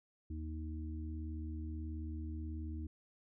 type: harmonic tone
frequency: 78.5 Hz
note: D#2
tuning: 16 cents sharp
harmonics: 1 / 3 / 4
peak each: -40 / -50 / -48 dBFS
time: 0.3-2.87 s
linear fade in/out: 5 ms
effects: none